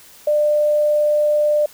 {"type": "tone", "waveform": "sine", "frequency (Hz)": 597, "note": "D5", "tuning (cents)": 28, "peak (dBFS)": -13, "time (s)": [0.27, 1.66], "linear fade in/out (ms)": 5, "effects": ["white hiss -45 dBFS RMS until 1.73 s"]}